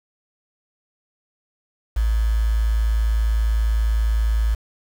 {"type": "tone with quantisation", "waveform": "sine", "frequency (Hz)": 55, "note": "A1", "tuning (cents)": 0, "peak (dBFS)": -16, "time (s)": [1.96, 4.55], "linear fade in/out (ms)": 10, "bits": 6, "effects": []}